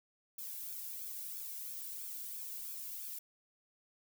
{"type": "noise with flanger", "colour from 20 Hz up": "violet", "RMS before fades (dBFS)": -44, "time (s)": [0.38, 3.19], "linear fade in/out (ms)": 5, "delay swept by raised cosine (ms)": [1, 1.64], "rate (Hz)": 3, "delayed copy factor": -0.8, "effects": []}